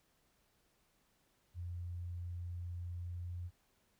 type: tone with pitch glide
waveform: sine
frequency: 87.5 to 88.06 Hz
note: F2 to F2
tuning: +4 to +15 cents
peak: -40 dBFS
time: 1.54-3.51 s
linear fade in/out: 50 ms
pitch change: +11 cents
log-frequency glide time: 3.02-3.39 s
effects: pink hiss -75 dBFS RMS until 3.99 s